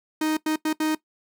45% pulse tone bursts at uneven times, 311.1 Hz, D#4, in tune, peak -21 dBFS, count 4, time 0.21-0.37 / 0.46-0.56 / 0.65-0.73 / 0.8-0.95 s, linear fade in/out 5 ms, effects noise-tail reverb RT60 0.1 s tail -18 dB re dry

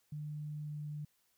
sine tone with pitch glide, 150 to 149.14 Hz, D3 to D3, +37 to +27 cents, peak -39 dBFS, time 0.12-1.05 s, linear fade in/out 5 ms, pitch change -10 cents, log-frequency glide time 0.65-0.72 s, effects white hiss -75 dBFS RMS until 1.37 s

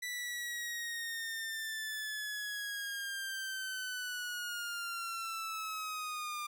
sawtooth linear sweep, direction down, 1975.5 to 1196 Hz, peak -34 dBFS, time 0.02-6.47 s, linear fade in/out 10 ms, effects none

